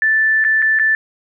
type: tone with dropouts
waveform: sine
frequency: 1760 Hz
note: A6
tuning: in tune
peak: -11 dBFS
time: 0.02-0.95 s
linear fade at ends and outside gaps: 1 ms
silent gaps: 0.441-0.448 / 0.62-0.624 / 0.789-0.796 s
effects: none